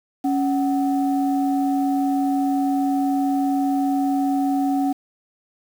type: tone pair together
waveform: sine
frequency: 277.2 / 746.7 Hz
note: C#4 / F#5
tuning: 0 / +16 cents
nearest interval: octave + perfect fourth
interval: 1716 cents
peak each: -18 / -23 dBFS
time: 0.24-4.93 s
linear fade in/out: 10 ms
effects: tanh soft clip ceiling -11 dBFS + 7-bit